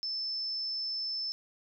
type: tone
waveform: sine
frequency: 5274 Hz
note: E8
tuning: in tune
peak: -32 dBFS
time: 0.03-1.32 s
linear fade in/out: 0 ms
effects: none